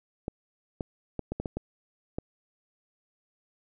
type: clicks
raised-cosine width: 2 ms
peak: -18 dBFS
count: 8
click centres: 0.281 / 0.808 / 1.193 / 1.32 / 1.4 / 1.458 / 1.57 / 2.185 s
effects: none